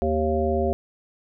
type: harmonic tone with a mistuned harmonic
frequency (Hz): 78.1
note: D#2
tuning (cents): +7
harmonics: 1 / 3 / 5 / 7 / 9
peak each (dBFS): -26 / -28 / -25 / -27 / -27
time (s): 0.02-0.73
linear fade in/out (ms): 0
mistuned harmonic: 9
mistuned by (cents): -39
effects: none